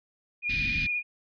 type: tone with vibrato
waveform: sine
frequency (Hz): 2436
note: D#7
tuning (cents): -37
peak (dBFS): -26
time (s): 0.42-1.03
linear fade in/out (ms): 50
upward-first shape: triangle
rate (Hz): 17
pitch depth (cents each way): 31
type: band-stop noise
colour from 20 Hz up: pink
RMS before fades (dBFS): -32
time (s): 0.49-0.87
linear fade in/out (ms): 10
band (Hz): 280 to 1800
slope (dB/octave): 48
effects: resampled to 11025 Hz